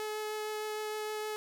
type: tone with vibrato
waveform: sawtooth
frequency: 427.7 Hz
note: A4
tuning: 49 cents flat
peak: -31 dBFS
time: 0-1.36 s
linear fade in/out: 0 ms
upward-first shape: triangle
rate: 6.5 Hz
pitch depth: 9 cents each way
effects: none